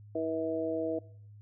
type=harmonic tone; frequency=161.2 Hz; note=E3; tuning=38 cents flat; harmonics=2 / 3 / 4; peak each=-34 / -34 / -34 dBFS; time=0.15-0.99 s; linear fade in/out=5 ms; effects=noise-tail reverb RT60 0.6 s tail -22 dB re dry + added 104 Hz sine -49 dBFS peak until 1.41 s